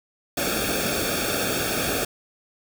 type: noise with comb filter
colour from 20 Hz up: pink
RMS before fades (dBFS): -25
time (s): 0.37-2.05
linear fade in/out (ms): 5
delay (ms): 1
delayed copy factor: -0.9
effects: none